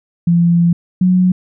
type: tone pair in turn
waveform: sine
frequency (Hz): 171.1 / 182.83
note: F3 / F#3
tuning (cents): -35 / -20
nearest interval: minor second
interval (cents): 115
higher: second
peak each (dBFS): -8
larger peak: neither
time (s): 0.27-0.73 / 1.01-1.32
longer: first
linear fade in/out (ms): 5
effects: none